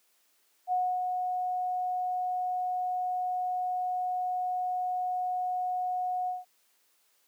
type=tone with ADSR envelope; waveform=sine; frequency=730 Hz; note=F#5; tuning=24 cents flat; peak=-24 dBFS; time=0.67-6.45 s; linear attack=53 ms; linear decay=270 ms; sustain=-4 dB; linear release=170 ms; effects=white hiss -69 dBFS RMS until 7.27 s + high-pass 300 Hz 12 dB/octave